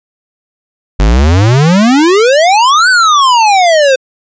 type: exponential two-way sweep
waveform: square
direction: up then down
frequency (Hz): 46.5 to 1545 to 511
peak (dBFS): -5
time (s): 0.99-3.96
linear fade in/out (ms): 10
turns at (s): 2.89
effects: resampled to 16000 Hz